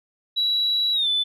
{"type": "tone with pitch glide", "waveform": "sine", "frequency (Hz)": [3910, 3504], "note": ["B7", "A7"], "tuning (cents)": [-18, -8], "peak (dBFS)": -18, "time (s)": [0.36, 1.24], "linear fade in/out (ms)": 20, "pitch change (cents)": -190, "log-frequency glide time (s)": [0.93, 1.08], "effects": ["tanh soft clip ceiling -14 dBFS"]}